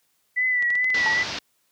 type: tone with vibrato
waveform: sine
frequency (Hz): 1975.5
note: B6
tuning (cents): 0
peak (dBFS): -19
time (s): 0.36-1.24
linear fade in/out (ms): 20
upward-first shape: triangle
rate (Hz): 2.4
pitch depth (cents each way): 51
type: clicks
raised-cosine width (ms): 0.2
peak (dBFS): -21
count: 5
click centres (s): 0.625 / 0.704 / 0.754 / 0.844 / 0.903
type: low-pass noise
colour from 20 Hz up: white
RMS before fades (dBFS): -31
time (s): 0.94-1.39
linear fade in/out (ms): 5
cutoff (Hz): 5600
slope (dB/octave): 48
type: tone with exponential decay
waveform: sine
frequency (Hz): 880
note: A5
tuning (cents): 0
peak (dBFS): -23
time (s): 1.06-1.36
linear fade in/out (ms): 1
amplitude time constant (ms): 64
effects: white hiss -68 dBFS RMS until 1.71 s + high-pass 60 Hz 12 dB/octave